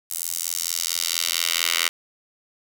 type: tone with high-pass filter sweep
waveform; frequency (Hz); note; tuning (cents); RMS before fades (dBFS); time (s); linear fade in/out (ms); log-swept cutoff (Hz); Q
10% pulse; 84.4; E2; +41; -25; 0.1-1.89; 10; 9100 to 2300; 1.1
effects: 7-bit